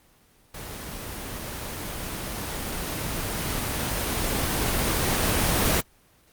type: noise with level ramp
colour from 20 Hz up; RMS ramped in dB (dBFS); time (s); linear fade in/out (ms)
pink; -37 to -21; 0.54-5.81; 5
effects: pink hiss -59 dBFS RMS until 6.32 s + Opus 24 kbps